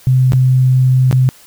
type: tone with dropouts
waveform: sine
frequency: 128.9 Hz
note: C3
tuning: 26 cents flat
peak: -7 dBFS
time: 0.07-1.29 s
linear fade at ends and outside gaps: 0 ms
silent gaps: 0.321-0.333 / 1.112-1.127 s
effects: white hiss -43 dBFS RMS until 1.46 s